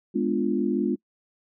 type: chord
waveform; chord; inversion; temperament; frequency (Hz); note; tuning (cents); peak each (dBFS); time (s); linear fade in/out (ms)
sine; G# diminished seventh; none; equal with one note detuned; 207.7 / 247.8 / 293.7 / 349.2; G#3 / B3 / D4 / F4; 0 / +6 / 0 / 0; -27 / -27 / -28 / -27; 0.14-0.96; 20
effects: noise-tail reverb RT60 0.1 s tail -25 dB re dry